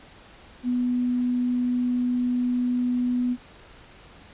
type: tone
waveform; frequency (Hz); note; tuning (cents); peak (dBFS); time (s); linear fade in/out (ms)
sine; 246.9; B3; 0; -21; 0.63-3.37; 50
effects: pink hiss -49 dBFS RMS until 4.33 s + resampled to 8000 Hz